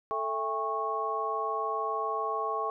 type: harmonic tone with a mistuned harmonic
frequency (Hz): 220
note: A3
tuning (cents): 0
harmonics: 2 / 3 / 4 / 5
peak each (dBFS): -35 / -37 / -36 / -31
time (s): 0.11-2.7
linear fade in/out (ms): 0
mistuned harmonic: 4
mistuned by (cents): -150
effects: none